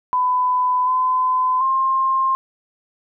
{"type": "tone with pitch steps", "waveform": "sine", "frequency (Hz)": [1002, 1018, 1060], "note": ["B5", "C6", "C6"], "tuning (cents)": [25, -48, 22], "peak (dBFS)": -15, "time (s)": [0.13, 2.35], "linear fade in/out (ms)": 0, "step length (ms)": 740, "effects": []}